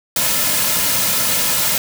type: noise with comb filter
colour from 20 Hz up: white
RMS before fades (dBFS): -17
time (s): 0.16-1.78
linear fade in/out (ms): 2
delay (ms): 2.6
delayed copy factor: -0.6
effects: none